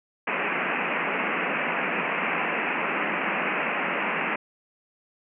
white band-pass noise, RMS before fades -27 dBFS, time 0.27-4.36 s, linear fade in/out 5 ms, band 160 to 2700 Hz, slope 96 dB/octave, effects none

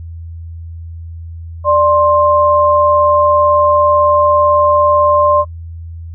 sine tone pair together, 591 / 1053 Hz, D5 / C6, +11 / +11 cents, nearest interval minor seventh, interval 1000 cents, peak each -10 dBFS, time 1.64-5.45 s, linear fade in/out 50 ms, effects noise-tail reverb RT60 0.1 s tail -22 dB re dry + added 83 Hz sine -25 dBFS peak until 6.14 s

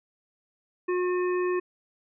harmonic tone, 360.8 Hz, F#4, 44 cents flat, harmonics 1 / 3 / 5 / 7, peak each -24 / -34 / -38 / -41 dBFS, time 0.88-1.6 s, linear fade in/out 10 ms, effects none

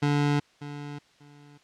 25% pulse tone with echo, 145.2 Hz, D3, 19 cents flat, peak -18 dBFS, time 0.02-0.4 s, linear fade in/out 10 ms, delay 590 ms, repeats 2, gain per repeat -14 dB, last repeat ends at 1.58 s, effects white hiss -61 dBFS RMS until 1.63 s + low-pass 5000 Hz 12 dB/octave

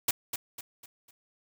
white noise with echo, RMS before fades -25 dBFS, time 0.08-0.11 s, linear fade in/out 5 ms, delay 250 ms, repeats 4, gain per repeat -8 dB, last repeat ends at 1.11 s, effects none

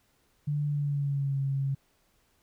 sine tone with pitch glide, 146.8 to 136.97 Hz, D3 to C#3, 0 to -20 cents, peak -26 dBFS, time 0.47-1.75 s, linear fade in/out 10 ms, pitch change -120 cents, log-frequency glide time 0.66-1.39 s, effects pink hiss -69 dBFS RMS until 2.42 s

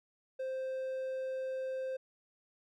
triangle tone, 523.3 Hz, C5, in tune, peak -33 dBFS, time 0.39-1.97 s, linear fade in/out 10 ms, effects none

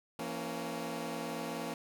15% pulse chord, A# diminished, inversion second, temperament equal with one note detuned, 168.47 / 233.1 / 277.2 Hz, E3 / A#3 / C#4, +38 / 0 / 0 cents, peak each -36 / -34 / -35 dBFS, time 0.19-1.74 s, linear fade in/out 2 ms, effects none

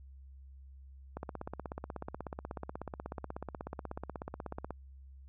click train, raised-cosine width 1 ms, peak -25 dBFS, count 59, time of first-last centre 1.17-4.707 s, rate 16.4 Hz, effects added 67 Hz sine -50 dBFS peak until 5.28 s

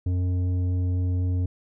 sine tone with tanh clipping, 90.4 Hz, F#2, 40 cents flat, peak -23 dBFS, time 0.06-1.46 s, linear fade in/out 5 ms, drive 9 dB, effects none

